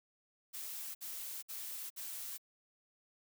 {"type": "noise bursts", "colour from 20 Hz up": "blue", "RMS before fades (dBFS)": -44, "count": 4, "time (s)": [0.53, 2.381], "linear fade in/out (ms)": 20, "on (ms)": 420, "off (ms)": 57, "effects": []}